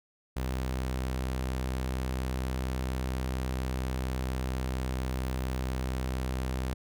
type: tone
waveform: sawtooth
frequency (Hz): 64.3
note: C2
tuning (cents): -30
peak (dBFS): -26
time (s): 0.36-6.74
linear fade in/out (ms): 10
effects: none